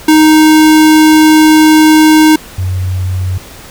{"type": "tone pair in turn", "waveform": ["square", "sine"], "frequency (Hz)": [311.1, 92.49], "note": ["D#4", "F#2"], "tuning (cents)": [0, 0], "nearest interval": "octave + major sixth", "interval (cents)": 2100, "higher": "first", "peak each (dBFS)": [-3, -11], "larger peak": "first", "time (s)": [[0.08, 2.36], [2.58, 3.38]], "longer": "first", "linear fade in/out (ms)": 5, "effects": ["pink hiss -32 dBFS RMS until 3.7 s"]}